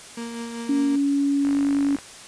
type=tone with tremolo; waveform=35% pulse; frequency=233.1 Hz; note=A#3; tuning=in tune; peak=-27 dBFS; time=0.17-0.96 s; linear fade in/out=5 ms; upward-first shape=triangle; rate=5.2 Hz; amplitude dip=40%
type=tone; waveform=sine; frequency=281.3 Hz; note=C#4; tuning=26 cents sharp; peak=-18 dBFS; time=0.69-1.96 s; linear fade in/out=5 ms
type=click train; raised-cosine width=0.5 ms; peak=-21 dBFS; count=28; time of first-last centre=1.45-1.987 s; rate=50.3 Hz
effects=white hiss -42 dBFS RMS until 2.27 s + resampled to 22050 Hz